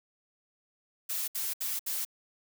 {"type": "noise bursts", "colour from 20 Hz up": "blue", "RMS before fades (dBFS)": -33, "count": 4, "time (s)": [1.09, 2.051], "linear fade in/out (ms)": 10, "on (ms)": 190, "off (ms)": 67, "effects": []}